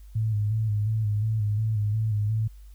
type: tone with vibrato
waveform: sine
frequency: 107.3 Hz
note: A2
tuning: 43 cents flat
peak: -22 dBFS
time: 0.15-2.48 s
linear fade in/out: 10 ms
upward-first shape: square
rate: 2.8 Hz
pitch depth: 47 cents each way
effects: added 50 Hz sine -43 dBFS peak until 2.74 s + white hiss -64 dBFS RMS until 2.74 s